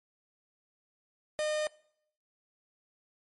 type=tone; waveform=45% pulse; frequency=610 Hz; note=D#5; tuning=34 cents flat; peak=-29 dBFS; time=1.39-1.67 s; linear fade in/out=0 ms; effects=noise-tail reverb RT60 0.7 s tail -23 dB re dry + MP3 48 kbps